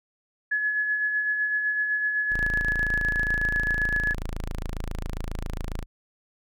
sine tone with tremolo, 1700 Hz, G#6, 40 cents sharp, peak -21 dBFS, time 0.51-4.14 s, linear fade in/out 10 ms, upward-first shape sine, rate 7.9 Hz, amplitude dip 40%
sawtooth tone, 27.36 Hz, A0, 9 cents flat, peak -25 dBFS, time 2.3-5.86 s, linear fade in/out 50 ms
effects none

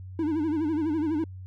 triangle tone with vibrato, 311.1 Hz, D#4, in tune, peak -22 dBFS, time 0.19-1.24 s, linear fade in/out 2 ms, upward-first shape sine, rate 12 Hz, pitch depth 110 cents each way, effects added 93 Hz sine -38 dBFS peak until 1.46 s

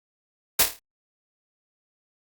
white noise with echo, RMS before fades -17 dBFS, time 0.59-0.63 s, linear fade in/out 5 ms, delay 27 ms, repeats 6, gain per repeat -6 dB, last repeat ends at 0.792 s, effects Opus 48 kbps

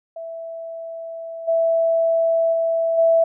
sine tone with level steps, 660 Hz, E5, 2 cents sharp, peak -29 / -15 / -17 / -12 dBFS, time 0.16-3.24 s, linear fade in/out 5 ms, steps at 1.47 / 2.52 / 2.97 s, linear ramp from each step 20 ms, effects none

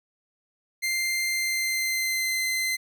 sawtooth tone with pitch glide, 2093 to 2064 Hz, C7 to C7, 0 to -24 cents, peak -21 dBFS, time 0.82-2.77 s, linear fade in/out 20 ms, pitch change -24 cents, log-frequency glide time 1.24-2.4 s, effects none

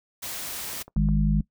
white noise, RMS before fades -34 dBFS, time 0.22-0.83 s, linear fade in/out 10 ms
clicks, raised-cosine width 1 ms, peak -30 dBFS, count 5, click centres 0.733 / 0.814 / 0.88 / 0.965 / 1.088 s
harmonic tone, 51.5 Hz, G#1, 14 cents flat, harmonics 1 / 3 / 4, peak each -22 / -23 / -25 dBFS, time 0.96-1.41 s, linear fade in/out 5 ms
effects noise-tail reverb RT60 0.1 s tail -20 dB re dry

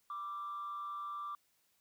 sine tone with frequency modulation, 1174.7 Hz, D6, in tune, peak -38 dBFS, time 0.1-1.35 s, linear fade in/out 2 ms, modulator 176 Hz, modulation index 0.31, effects tanh soft clip ceiling -36 dBFS + white hiss -75 dBFS RMS until 1.8 s

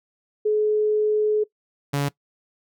sine / sawtooth tone pair in turn, 425.5 / 141.99 Hz, G#4 / C#3, +42 / +42 cents, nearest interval octave + perfect fifth, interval 1900 cents, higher first, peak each -17 dBFS, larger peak neither, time 0.45-1.44 / 1.93-2.09 s, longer first, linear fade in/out 10 ms, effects noise-tail reverb RT60 0.1 s tail -20 dB re dry

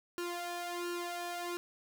sawtooth tone with flanger, 349.2 Hz, F4, in tune, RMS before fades -39 dBFS, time 0.18-1.57 s, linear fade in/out 0 ms, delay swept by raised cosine 0.7 to 1.67 ms, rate 1.4 Hz, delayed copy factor +0.75, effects none

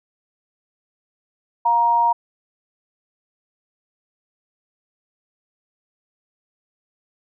sine tone pair together, 706.1 / 940 Hz, F5 / A#5, +19 / +14 cents, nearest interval perfect fourth, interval 495 cents, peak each -24 / -14 dBFS, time 1.65-2.13 s, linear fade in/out 10 ms, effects none

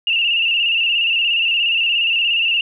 sine tone with vibrato, 2762 Hz, F7, 20 cents flat, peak -14 dBFS, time 0.07-2.61 s, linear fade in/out 2 ms, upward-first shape square, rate 17 Hz, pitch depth 50 cents each way, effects none

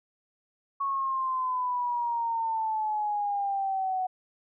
sine exponential sweep, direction down, 1108.7 to 740 Hz, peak -26 dBFS, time 0.8-4.07 s, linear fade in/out 10 ms, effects none

